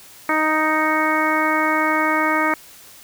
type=harmonic tone with a mistuned harmonic; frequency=311.1 Hz; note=D#4; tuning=in tune; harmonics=1 / 2 / 3 / 4 / 5 / 6 / 7; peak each=-23 / -25 / -23 / -22 / -26 / -25 / -24 dBFS; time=0.29-2.54 s; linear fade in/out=2 ms; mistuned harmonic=7; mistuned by=+24 cents; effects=white hiss -44 dBFS RMS until 3.03 s